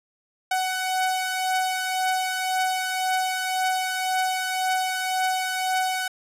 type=beating tone pair; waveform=sawtooth; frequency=747 / 748.9 Hz; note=F#5 / F#5; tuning=+16 / +21 cents; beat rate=1.9 Hz; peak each=-20 / -26 dBFS; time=0.51-6.08 s; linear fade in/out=5 ms; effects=resampled to 32000 Hz